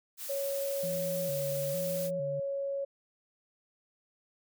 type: noise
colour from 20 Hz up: blue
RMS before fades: -40 dBFS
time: 0.17-2.11 s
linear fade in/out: 50 ms
type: tone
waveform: sine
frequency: 554.4 Hz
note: C#5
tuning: in tune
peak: -31 dBFS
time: 0.29-2.85 s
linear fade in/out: 10 ms
type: tone with vibrato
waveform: sine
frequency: 157 Hz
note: D#3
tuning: 16 cents sharp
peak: -38 dBFS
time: 0.83-2.4 s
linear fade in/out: 5 ms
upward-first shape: square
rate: 1.1 Hz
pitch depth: 140 cents each way
effects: none